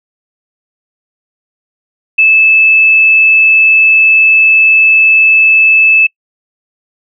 sine tone, 2618 Hz, E7, 13 cents flat, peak -3 dBFS, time 2.18-6.07 s, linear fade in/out 10 ms, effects noise-tail reverb RT60 0.1 s tail -25 dB re dry

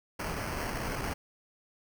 pink noise with sample-and-hold, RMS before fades -35 dBFS, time 0.19-1.14 s, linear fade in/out 10 ms, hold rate 3675 Hz, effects none

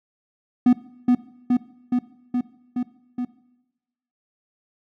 triangle tone with echo, 246.9 Hz, B3, in tune, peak -9 dBFS, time 0.66-0.73 s, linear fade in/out 5 ms, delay 420 ms, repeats 6, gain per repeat -2 dB, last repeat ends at 3.25 s, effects noise-tail reverb RT60 1.0 s tail -19 dB re dry

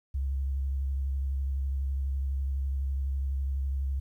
sine tone with vibrato, 67.8 Hz, C#2, 38 cents flat, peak -27 dBFS, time 0.14-4 s, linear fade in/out 10 ms, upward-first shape sine, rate 12 Hz, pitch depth 33 cents each way, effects 11-bit

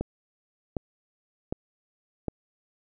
click train, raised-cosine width 2 ms, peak -15 dBFS, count 4, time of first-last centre 0.01-2.283 s, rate 1.32 Hz, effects none

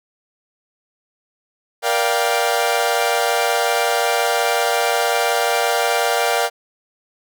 sawtooth chord, G minor seventh, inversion first, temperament equal with one note detuned, 471.9 / 587.3 / 698.5 / 784 Hz, Bb4 / D5 / F5 / G5, +21 / 0 / 0 / 0 cents, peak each -18 / -19 / -17 / -18 dBFS, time 1.82-6.5 s, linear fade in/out 50 ms, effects none

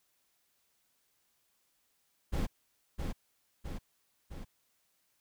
brown noise with echo, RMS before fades -31 dBFS, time 2.32-2.47 s, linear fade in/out 20 ms, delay 660 ms, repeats 3, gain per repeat -4 dB, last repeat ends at 4.45 s, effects white hiss -75 dBFS RMS until 5.2 s

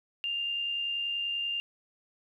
sine tone with amplitude modulation, 2799 Hz, F7, 3 cents sharp, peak -28 dBFS, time 0.24-1.6 s, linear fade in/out 0 ms, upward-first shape sine, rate 70.3 Hz, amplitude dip 30%, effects 11-bit

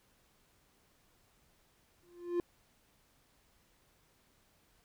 triangle tone with exponential growth, 349.2 Hz, F4, in tune, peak -25 dBFS, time 2.03-2.4 s, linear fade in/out 1 ms, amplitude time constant 79 ms, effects pink hiss -70 dBFS RMS until 4.84 s

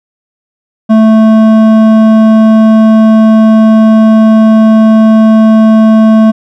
sine tone with hard clipping, 219.9 Hz, A3, 1 cent flat, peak -3 dBFS, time 0.89-6.32 s, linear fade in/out 20 ms, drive 10 dB, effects none

